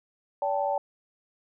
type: chord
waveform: sine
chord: D suspended fourth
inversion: none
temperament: equal with one note detuned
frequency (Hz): 573.9 / 784 / 880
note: D5 / G5 / A5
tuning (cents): -40 / 0 / 0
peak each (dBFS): -28 / -29 / -30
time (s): 0.42-0.78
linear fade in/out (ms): 2
effects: none